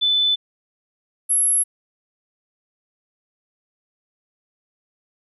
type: tone pair in turn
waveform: sine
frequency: 3506 / 11182 Hz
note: A7 / F9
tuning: -7 / +1 cents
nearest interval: octave + minor sixth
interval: 2008 cents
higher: second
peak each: -15 dBFS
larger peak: neither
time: 0.01-0.36 / 1.29-1.64 s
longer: neither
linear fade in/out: 20 ms
effects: none